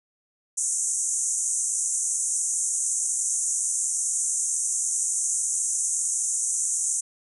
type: band-pass noise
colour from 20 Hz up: pink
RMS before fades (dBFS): -26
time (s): 0.57-7.01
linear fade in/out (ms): 10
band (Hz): 6200 to 9700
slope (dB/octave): 96
effects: none